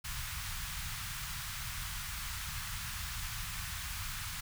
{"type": "band-stop noise", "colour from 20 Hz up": "pink", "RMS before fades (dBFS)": -40, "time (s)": [0.04, 4.41], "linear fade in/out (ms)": 10, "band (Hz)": [140, 1100], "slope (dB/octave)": 24, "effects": []}